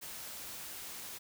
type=noise; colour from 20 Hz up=white; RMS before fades=-45 dBFS; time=0.01-1.19 s; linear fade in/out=20 ms; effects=none